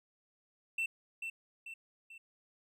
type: tone with echo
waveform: triangle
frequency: 2685 Hz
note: E7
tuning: 31 cents sharp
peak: -30 dBFS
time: 0.78-0.86 s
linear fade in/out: 5 ms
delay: 440 ms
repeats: 3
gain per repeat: -6 dB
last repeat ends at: 2.18 s
effects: none